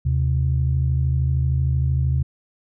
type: tone pair together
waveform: sine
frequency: 77.78 / 130.81 Hz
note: D#2 / C3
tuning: 0 / 0 cents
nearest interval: major sixth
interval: 900 cents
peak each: -19 dBFS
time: 0.05-2.23 s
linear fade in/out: 10 ms
effects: tanh soft clip ceiling -10 dBFS